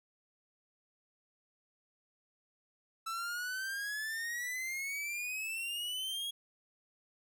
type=exponential sweep; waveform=45% pulse; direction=up; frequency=1318.5 to 3322 Hz; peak=-36 dBFS; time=3.06-6.31 s; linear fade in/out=10 ms; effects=none